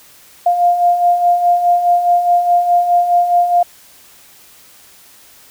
sine beating tone pair, 698.5 / 703.3 Hz, F5 / F5, 0 / +12 cents, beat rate 4.8 Hz, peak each -18 / -10 dBFS, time 0.46-3.63 s, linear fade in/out 5 ms, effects white hiss -44 dBFS RMS until 5.5 s

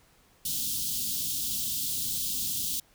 white band-stop noise, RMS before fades -31 dBFS, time 0.45-2.8 s, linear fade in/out 5 ms, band 290 to 3100 Hz, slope 48 dB/octave, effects pink hiss -62 dBFS RMS until 2.94 s

